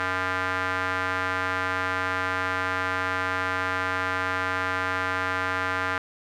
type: tone with band-pass filter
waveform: square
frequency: 92.6 Hz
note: F#2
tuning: 2 cents sharp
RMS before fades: -27 dBFS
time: 0-5.98 s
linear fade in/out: 0 ms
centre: 1500 Hz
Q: 2.4
effects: none